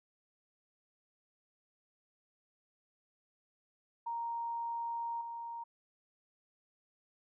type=tone with level steps; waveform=sine; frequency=932.3 Hz; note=A#5; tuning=in tune; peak=-35 / -40 dBFS; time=4.06-5.64 s; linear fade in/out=10 ms; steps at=5.21 s; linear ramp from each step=2 ms; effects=none